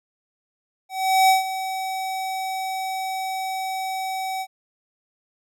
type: tone with ADSR envelope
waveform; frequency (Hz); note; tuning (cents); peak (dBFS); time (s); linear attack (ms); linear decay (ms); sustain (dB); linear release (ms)
square; 760; F#5; +46; -13; 0.89-4.47; 400; 140; -13; 58
effects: none